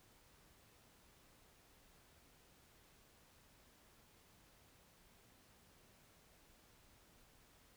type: silence
effects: pink hiss -68 dBFS RMS until 7.76 s